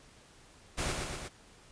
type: noise with echo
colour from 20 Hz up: pink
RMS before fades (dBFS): -33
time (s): 0.77-0.93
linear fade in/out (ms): 20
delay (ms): 120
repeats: 3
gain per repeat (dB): -3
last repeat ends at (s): 1.29
effects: pink hiss -58 dBFS RMS until 1.71 s + resampled to 22050 Hz